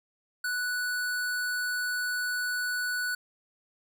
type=tone; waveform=square; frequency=1480 Hz; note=F#6; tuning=in tune; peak=-29 dBFS; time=0.44-3.15 s; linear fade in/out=5 ms; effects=none